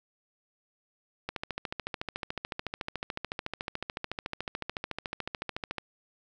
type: click train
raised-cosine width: 0.3 ms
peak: -17 dBFS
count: 63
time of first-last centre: 1.29-5.783 s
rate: 13.8 Hz
effects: none